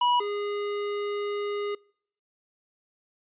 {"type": "tone pair in turn", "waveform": "square", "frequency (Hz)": [975, 410.6], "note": ["B5", "G#4"], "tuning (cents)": [-23, -20], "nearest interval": "octave + minor third", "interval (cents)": 1497, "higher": "first", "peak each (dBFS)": [-21, -29], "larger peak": "first", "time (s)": [[0.01, 0.2], [0.2, 1.75]], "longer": "second", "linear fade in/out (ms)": 5, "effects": ["noise-tail reverb RT60 0.6 s tail -26 dB re dry", "resampled to 8000 Hz"]}